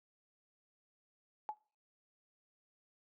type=tone with exponential decay; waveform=sine; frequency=852 Hz; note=G#5; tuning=44 cents sharp; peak=-32 dBFS; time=1.49-1.57 s; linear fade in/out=0 ms; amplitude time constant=17 ms; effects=noise-tail reverb RT60 0.4 s tail -23 dB re dry + high-pass 300 Hz 12 dB/octave